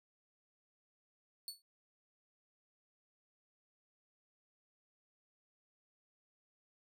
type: tone with exponential decay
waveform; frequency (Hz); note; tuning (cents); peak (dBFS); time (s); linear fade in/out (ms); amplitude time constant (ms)
sawtooth; 4435; C#8; 0; -36; 1.48-1.62; 1; 30
effects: none